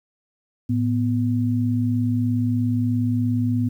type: tone pair together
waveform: sine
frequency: 110 / 246.9 Hz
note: A2 / B3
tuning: 0 / 0 cents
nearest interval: octave + major second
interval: 1400 cents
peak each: -21 dBFS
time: 0.69-3.69 s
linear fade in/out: 10 ms
effects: 9-bit